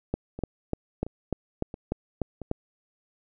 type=two click trains; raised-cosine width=2 ms; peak=-23 / -13 dBFS; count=4 / 9; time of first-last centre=0.39-2.417 / 0.14-2.514 s; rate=1.48 / 3.37 Hz; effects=none